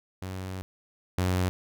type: tone pair in turn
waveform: sawtooth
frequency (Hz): 93.7 / 91.56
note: F#2 / F#2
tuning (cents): +22 / -18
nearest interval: unison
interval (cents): 40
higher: first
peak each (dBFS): -30 / -20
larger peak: second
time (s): 0.22-0.62 / 1.18-1.49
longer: first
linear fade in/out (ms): 0
effects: none